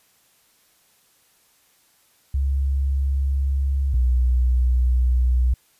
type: tone pair in turn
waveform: sine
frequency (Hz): 68.3 / 62.05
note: C#2 / B1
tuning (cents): -25 / +9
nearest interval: major second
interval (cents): 166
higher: first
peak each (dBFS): -18 / -15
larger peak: second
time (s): 2.34-3.94 / 3.94-5.54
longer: neither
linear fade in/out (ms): 5
effects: white hiss -60 dBFS RMS until 5.79 s + resampled to 32000 Hz